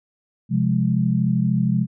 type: chord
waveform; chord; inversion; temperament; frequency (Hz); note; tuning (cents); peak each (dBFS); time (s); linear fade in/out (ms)
sine; F minor; second; equal; 130.81 / 174.61 / 207.7; C3 / F3 / Ab3; 0 / 0 / 0; -21; 0.49-1.87; 50
effects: none